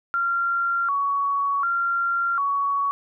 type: tone with vibrato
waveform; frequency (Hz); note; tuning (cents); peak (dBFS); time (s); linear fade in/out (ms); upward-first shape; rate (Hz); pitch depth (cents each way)
sine; 1244.5; D#6; 0; -20; 0.14-2.91; 0; square; 0.67; 180
effects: none